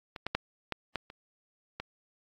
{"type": "clicks", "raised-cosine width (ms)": 0.3, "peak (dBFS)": [-24, -16, -11, -16, -15, -30, -20], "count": 7, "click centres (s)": [0.162, 0.266, 0.35, 0.723, 0.957, 1.101, 1.8], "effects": ["AAC 48 kbps"]}